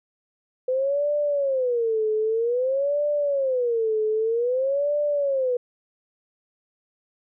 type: tone with vibrato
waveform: sine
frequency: 504 Hz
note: B4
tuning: 35 cents sharp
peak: -20 dBFS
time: 0.68-5.57 s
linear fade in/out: 5 ms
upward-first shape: sine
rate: 0.52 Hz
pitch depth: 270 cents each way
effects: none